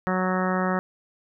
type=harmonic tone; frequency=185 Hz; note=F#3; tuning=in tune; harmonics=1 / 2 / 3 / 4 / 5 / 6 / 7 / 8 / 9 / 10; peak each=-25 / -31 / -30 / -32 / -34 / -33 / -31 / -37 / -36 / -35 dBFS; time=0.07-0.79 s; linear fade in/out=0 ms; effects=none